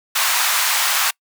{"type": "high-pass noise", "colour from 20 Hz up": "pink", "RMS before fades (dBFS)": -18, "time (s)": [0.15, 1.11], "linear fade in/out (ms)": 10, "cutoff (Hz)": 930, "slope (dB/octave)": 24, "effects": ["noise-tail reverb RT60 0.1 s tail -26 dB re dry"]}